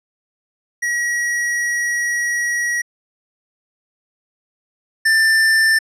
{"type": "tone pair in turn", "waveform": "square", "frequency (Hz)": [1912, 1780.4], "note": ["A#6", "A6"], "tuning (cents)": [43, 20], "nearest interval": "minor second", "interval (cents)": 123, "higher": "first", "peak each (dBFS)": [-18, -12], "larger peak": "second", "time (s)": [[0.82, 2.82], [5.05, 5.79]], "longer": "first", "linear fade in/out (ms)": 10, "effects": ["low-pass 10000 Hz 12 dB/octave"]}